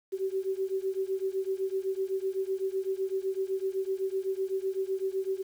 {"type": "beating tone pair", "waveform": "sine", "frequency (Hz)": [380, 387.9], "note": ["F#4", "G4"], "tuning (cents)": [46, -18], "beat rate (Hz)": 7.9, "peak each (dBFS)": [-31, -32], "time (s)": [0.12, 5.43], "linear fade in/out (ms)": 20, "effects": ["9-bit"]}